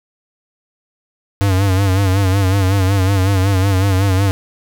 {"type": "tone with vibrato", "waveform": "square", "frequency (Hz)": 96.3, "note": "G2", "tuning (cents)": -30, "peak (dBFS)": -12, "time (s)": [1.41, 4.31], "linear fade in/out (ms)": 0, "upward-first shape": "sine", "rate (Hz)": 5.4, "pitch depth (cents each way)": 74, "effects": []}